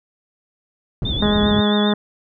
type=low-pass noise; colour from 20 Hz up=white; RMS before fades=-24 dBFS; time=1.02-1.61 s; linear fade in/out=2 ms; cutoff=170 Hz; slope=12 dB/octave
type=tone with vibrato; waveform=sine; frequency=3520 Hz; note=A7; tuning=in tune; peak=-23 dBFS; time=1.05-1.93 s; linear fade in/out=5 ms; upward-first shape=triangle; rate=7.5 Hz; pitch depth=75 cents each way
type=harmonic tone; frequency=208.1 Hz; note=G#3; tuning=4 cents sharp; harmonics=1 / 2 / 3 / 4 / 5 / 6 / 7 / 8 / 9; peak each=-16 / -22 / -26 / -28 / -30 / -32 / -33 / -34 / -35 dBFS; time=1.22-1.94 s; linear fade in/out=5 ms
effects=none